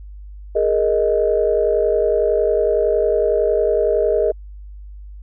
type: chord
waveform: sine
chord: Ab suspended second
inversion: none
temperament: equal with one note detuned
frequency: 415.3 / 466.2 / 625.1 Hz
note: Ab4 / Bb4 / Eb5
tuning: 0 / 0 / +8 cents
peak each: -18 dBFS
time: 0.55-4.32 s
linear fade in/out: 10 ms
effects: tanh soft clip ceiling -4 dBFS + added 50 Hz sine -33 dBFS peak until 5.22 s